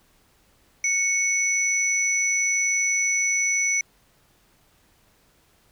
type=tone pair together; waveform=sine; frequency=2217 / 5944 Hz; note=C#7 / F#8; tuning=0 / +7 cents; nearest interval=octave + perfect fourth; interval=1707 cents; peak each=-22 dBFS; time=0.84-3.81 s; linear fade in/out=2 ms; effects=tanh soft clip ceiling -12 dBFS + pink hiss -61 dBFS RMS until 5.71 s